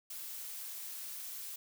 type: noise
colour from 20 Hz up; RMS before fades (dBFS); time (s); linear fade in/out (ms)
blue; -44; 0.1-1.56; 5
effects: none